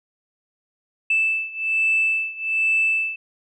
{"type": "beating tone pair", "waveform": "sine", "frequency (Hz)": [2637, 2638.2], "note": ["E7", "E7"], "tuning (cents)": [0, 1], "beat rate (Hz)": 1.2, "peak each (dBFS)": [-20, -22], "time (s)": [1.1, 3.16], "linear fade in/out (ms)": 5, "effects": ["tanh soft clip ceiling -11 dBFS"]}